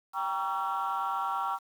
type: chord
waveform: sine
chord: G diminished seventh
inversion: none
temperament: just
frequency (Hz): 784 / 940.8 / 1128.9 / 1354.7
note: G5 / Bb5 / Db6 / Fb6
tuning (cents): 0 / +16 / +31 / +47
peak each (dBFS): -33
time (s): 0.13-1.59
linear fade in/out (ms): 50
effects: tanh soft clip ceiling -23 dBFS + 9-bit